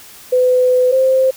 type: tone pair in turn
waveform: sine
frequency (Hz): 504 / 524.1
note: B4 / C5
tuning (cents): +35 / +3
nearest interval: minor second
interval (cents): 68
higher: second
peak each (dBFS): -9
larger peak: neither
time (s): 0.32-0.92 / 0.92-1.31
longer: first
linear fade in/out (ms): 10
effects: white hiss -39 dBFS RMS until 1.36 s